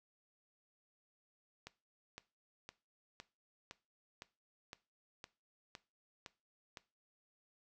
click train, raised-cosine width 0.2 ms, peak -30 dBFS, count 11, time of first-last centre 1.67-6.772 s, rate 1.96 Hz, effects noise-tail reverb RT60 0.3 s tail -18 dB re dry

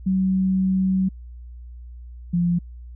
sine tone pair in turn, 188.7 / 173.78 Hz, F#3 / F3, +34 / -8 cents, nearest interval minor second, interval 142 cents, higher first, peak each -17 dBFS, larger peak neither, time 0.06-1.09 / 2.33-2.59 s, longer first, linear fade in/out 10 ms, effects added 60 Hz sine -36 dBFS peak until 2.95 s

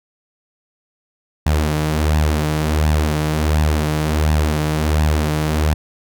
sawtooth tone with flanger, 76.5 Hz, D#2, 29 cents flat, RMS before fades -17 dBFS, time 1.46-5.74 s, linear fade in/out 5 ms, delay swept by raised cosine 1.1 to 7 ms, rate 1.4 Hz, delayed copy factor +0.55, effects none

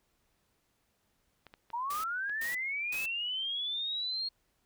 clicks, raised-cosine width 0.3 ms, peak -34 dBFS, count 5, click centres 1.467 / 1.539 / 1.703 / 2.296 / 2.945 s
sine linear sweep, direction up, 910 to 4285 Hz, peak -32 dBFS, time 1.73-4.29 s, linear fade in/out 10 ms
white noise bursts, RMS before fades -43 dBFS, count 3, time 1.9-3.06 s, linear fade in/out 5 ms, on 140 ms, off 370 ms
effects pink hiss -75 dBFS RMS until 4.65 s

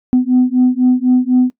sine beating tone pair, 250 / 254 Hz, B3 / B3, +21 / +49 cents, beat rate 4 Hz, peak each -11 dBFS, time 0.13-1.5 s, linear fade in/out 0 ms, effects noise-tail reverb RT60 0.1 s tail -19 dB re dry + tanh soft clip ceiling -4 dBFS

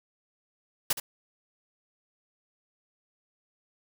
white noise with echo, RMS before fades -25 dBFS, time 0.9-0.93 s, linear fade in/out 5 ms, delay 70 ms, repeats 1, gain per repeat -11 dB, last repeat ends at 1 s, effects none

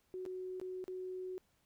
sine tone with dropouts, 370 Hz, F#4, in tune, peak -40 dBFS, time 0.14-1.38 s, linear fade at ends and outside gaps 0 ms, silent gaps 0.253-0.262 / 0.599-0.614 / 0.841-0.88 s, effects pink hiss -75 dBFS RMS until 1.65 s

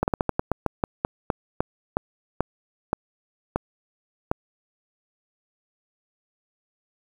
slowing click train, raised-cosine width 1 ms, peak -7 dBFS, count 17, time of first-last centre 0.03-4.315 s, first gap 49 ms, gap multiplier 1.2, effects 7-bit

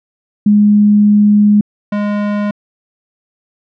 sine / square tone pair in turn, 207.7 / 206.4 Hz, G#3 / G#3, 0 / -10 cents, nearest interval unison, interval 10 cents, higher first, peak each -5 / -14 dBFS, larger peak first, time 0.46-1.61 / 1.92-2.51 s, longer first, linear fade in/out 5 ms, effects low-pass 2000 Hz 12 dB/octave

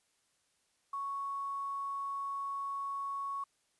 sine tone with quantisation, 1110 Hz, C#6, 2 cents sharp, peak -35 dBFS, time 0.93-3.44 s, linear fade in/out 5 ms, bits 10, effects white hiss -75 dBFS RMS until 3.79 s + resampled to 24000 Hz

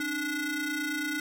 30% pulse ring-modulated tone, 579 Hz, D5, 25 cents flat, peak -24 dBFS, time 0-1.2 s, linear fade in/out 2 ms, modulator 883 Hz, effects none

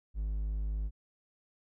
triangle tone, 52 Hz, G#1, 3 cents sharp, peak -29 dBFS, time 0.14-0.91 s, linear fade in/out 50 ms, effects none

